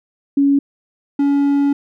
sine / triangle tone pair in turn, 280 / 282.4 Hz, C#4 / C#4, +18 / +32 cents, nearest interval unison, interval 14 cents, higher second, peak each -10 dBFS, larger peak neither, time 0.37-0.59 / 1.19-1.73 s, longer second, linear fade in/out 5 ms, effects none

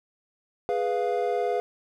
triangle chord, F diminished, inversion first, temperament equal, 415.3 / 493.9 / 698.5 Hz, Ab4 / Cb5 / F5, 0 / 0 / 0 cents, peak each -26 dBFS, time 0.69-1.6 s, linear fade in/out 0 ms, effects none

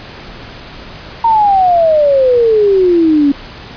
sine exponential sweep, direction down, 932 to 277.2 Hz, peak -6 dBFS, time 1.24-3.32 s, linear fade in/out 5 ms, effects pink hiss -31 dBFS RMS until 3.76 s + resampled to 11025 Hz

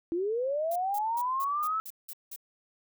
sine linear sweep, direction up, 324.8 to 1318.5 Hz, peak -27 dBFS, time 0.12-1.8 s, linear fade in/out 0 ms
violet noise bursts, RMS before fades -41 dBFS, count 8, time 0.71-2.362 s, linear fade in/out 5 ms, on 49 ms, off 180 ms
effects none

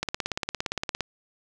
click train, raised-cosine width 0.2 ms, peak -10 dBFS, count 18, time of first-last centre 0.03-1.007 s, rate 17.4 Hz, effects none

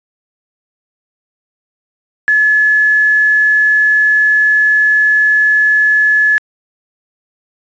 sine tone with quantisation, 1712 Hz, A6, 48 cents flat, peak -7 dBFS, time 2.28-6.38 s, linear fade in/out 0 ms, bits 5, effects resampled to 16000 Hz

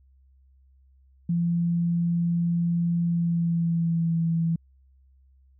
sine tone with pitch glide, 170.8 to 165.46 Hz, F3 to E3, -38 to +7 cents, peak -21 dBFS, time 1.29-4.56 s, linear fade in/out 5 ms, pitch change -55 cents, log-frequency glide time 3.04-4.18 s, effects added 66 Hz sine -55 dBFS peak until 5.59 s

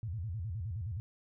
sine tone with vibrato, 97.1 Hz, G2, 16 cents flat, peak -35 dBFS, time 0.03-1 s, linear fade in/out 0 ms, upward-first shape square, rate 9.6 Hz, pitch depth 250 cents each way, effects none

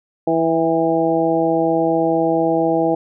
harmonic tone with a mistuned harmonic, 164.3 Hz, E3, 5 cents flat, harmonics 1 / 2 / 3 / 4 / 5, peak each -27 / -18 / -20 / -20 / -22 dBFS, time 0.27-2.95 s, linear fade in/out 5 ms, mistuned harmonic 5, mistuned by -24 cents, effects none

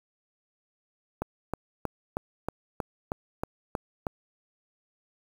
click train, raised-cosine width 1 ms, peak -15 dBFS, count 10, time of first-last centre 1.22-4.068 s, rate 3.16 Hz, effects 7-bit

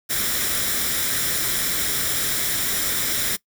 white noise with comb filter, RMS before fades -23 dBFS, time 0.09-3.37 s, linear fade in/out 20 ms, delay 0.55 ms, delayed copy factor +0.55, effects noise-tail reverb RT60 0.1 s tail -21 dB re dry

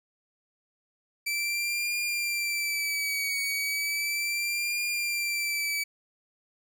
sawtooth tone with vibrato, 2324 Hz, D7, 19 cents flat, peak -24 dBFS, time 1.26-5.84 s, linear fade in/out 10 ms, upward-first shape triangle, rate 0.35 Hz, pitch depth 63 cents each way, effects none

